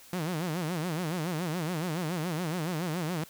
sawtooth tone with vibrato, 167.2 Hz, E3, 25 cents sharp, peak -26 dBFS, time 0.13-3.24 s, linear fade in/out 2 ms, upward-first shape sine, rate 7.1 Hz, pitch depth 180 cents each way, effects white hiss -53 dBFS RMS until 3.29 s

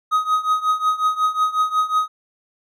triangle tone with tremolo, 1257 Hz, D#6, 17 cents sharp, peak -11 dBFS, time 0.11-2.08 s, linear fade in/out 20 ms, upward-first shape triangle, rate 5.5 Hz, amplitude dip 90%, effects none

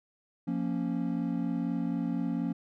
triangle chord, Bb minor, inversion second, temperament equal, 174.61 / 233.1 / 277.2 Hz, F3 / Bb3 / Db4, 0 / 0 / 0 cents, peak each -31 dBFS, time 0.47-2.53 s, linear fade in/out 10 ms, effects none

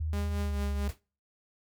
sine tone with pitch glide, 78.4 to 71.07 Hz, D#2 to C#2, +14 to +44 cents, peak -29 dBFS, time 0-0.91 s, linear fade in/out 10 ms, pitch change -170 cents, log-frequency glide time 0.4-0.58 s
sawtooth tone with tremolo, 203.1 Hz, G#3, 38 cents flat, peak -30 dBFS, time 0.13-0.88 s, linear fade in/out 0 ms, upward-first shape triangle, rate 4.5 Hz, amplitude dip 60%
pink noise with exponential decay, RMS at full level -40 dBFS, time 0.89-1 s, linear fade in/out 1 ms, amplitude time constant 23 ms
effects noise-tail reverb RT60 0.4 s tail -26 dB re dry

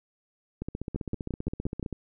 two click trains, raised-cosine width 3 ms, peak -20 / -18 dBFS, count 21 / 6, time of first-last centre 0.62-1.927 / 0.96-1.828 s, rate 15.3 / 5.76 Hz, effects none

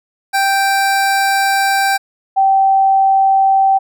25% pulse / sine tone pair in turn, 784 / 775.9 Hz, G5 / G5, 0 / -18 cents, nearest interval unison, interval 18 cents, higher first, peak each -8 dBFS, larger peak neither, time 0.33-1.98 / 2.36-3.79 s, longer first, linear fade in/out 20 ms, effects none

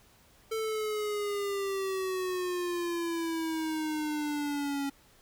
square exponential sweep, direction down, 445.6 to 277.2 Hz, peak -31 dBFS, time 0.51-4.9 s, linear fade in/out 10 ms, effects pink hiss -61 dBFS RMS until 5.21 s

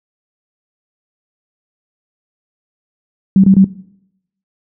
sine tone bursts, 192 Hz, G3, 36 cents flat, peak -4 dBFS, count 3, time 3.36-3.644 s, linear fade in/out 2 ms, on 78 ms, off 25 ms, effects noise-tail reverb RT60 0.8 s tail -19 dB re dry

